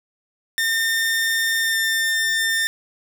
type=tone with pitch glide; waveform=sawtooth; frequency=1812 to 1800.5 Hz; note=A#6 to A6; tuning=-50 to +39 cents; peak=-15 dBFS; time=0.58-2.67 s; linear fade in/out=0 ms; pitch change=-11 cents; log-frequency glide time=1.61-1.76 s; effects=7-bit